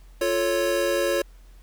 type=chord; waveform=square; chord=F augmented; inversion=none; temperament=equal; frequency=349.2 / 440 / 554.4 Hz; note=F4 / A4 / C#5; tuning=0 / 0 / 0 cents; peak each=-27 / -30 / -24 dBFS; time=0.21-1.22 s; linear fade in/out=5 ms; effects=added 43 Hz sine -45 dBFS peak until 1.62 s + pink hiss -60 dBFS RMS until 1.62 s